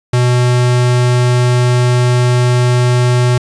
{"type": "tone", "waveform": "square", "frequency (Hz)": 123.47, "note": "B2", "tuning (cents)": 0, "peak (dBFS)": -9, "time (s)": [0.13, 3.38], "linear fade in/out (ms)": 5, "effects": ["resampled to 22050 Hz", "7-bit"]}